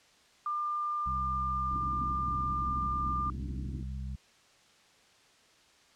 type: tone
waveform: sine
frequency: 1198 Hz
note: D6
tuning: 34 cents sharp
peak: -30 dBFS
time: 0.46-3.3 s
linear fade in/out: 2 ms
type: harmonic tone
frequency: 65.41 Hz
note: C2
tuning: in tune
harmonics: 1 / 2 / 3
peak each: -36 / -42 / -46 dBFS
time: 1.06-4.16 s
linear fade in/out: 5 ms
type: low-pass noise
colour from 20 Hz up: white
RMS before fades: -43 dBFS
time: 1.71-3.83 s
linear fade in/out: 2 ms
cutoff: 310 Hz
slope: 48 dB/octave
effects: white hiss -62 dBFS RMS until 5.95 s + low-pass 6000 Hz 12 dB/octave